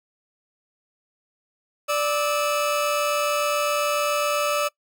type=tone pair together; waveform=30% pulse; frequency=587.3 / 1301.8 Hz; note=D5 / E6; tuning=0 / -22 cents; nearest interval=octave + major second; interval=1378 cents; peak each=-20 / -23 dBFS; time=1.88-4.69 s; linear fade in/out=20 ms; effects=noise-tail reverb RT60 0.1 s tail -22 dB re dry